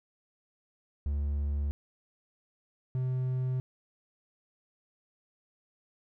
triangle tone pair in turn, 72 / 128.51 Hz, D2 / C3, -34 / -31 cents, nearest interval minor seventh, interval 1003 cents, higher second, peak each -26 dBFS, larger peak neither, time 1.06-1.71 / 2.95-3.6 s, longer neither, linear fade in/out 0 ms, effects none

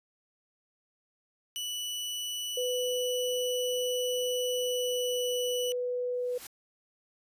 sawtooth tone, 2960 Hz, F#7, in tune, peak -30 dBFS, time 1.56-5.72 s, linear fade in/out 0 ms
sine tone with pitch glide, 497.7 to 494.3 Hz, B4 to B4, +13 to +1 cents, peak -29 dBFS, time 2.57-6.38 s, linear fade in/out 5 ms, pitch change -12 cents, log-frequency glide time 4.5-5.27 s
white noise with exponential growth, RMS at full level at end -40 dBFS, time 6.13-6.47 s, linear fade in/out 5 ms, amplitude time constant 72 ms
effects resampled to 32000 Hz

